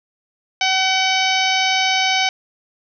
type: harmonic tone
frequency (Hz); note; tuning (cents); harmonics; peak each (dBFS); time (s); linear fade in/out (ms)
758; F#5; +42; 1 / 2 / 3 / 4 / 5 / 6 / 7 / 8; -20 / -26 / -20 / -22 / -25 / -28 / -27 / -29; 0.61-2.29; 2
effects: none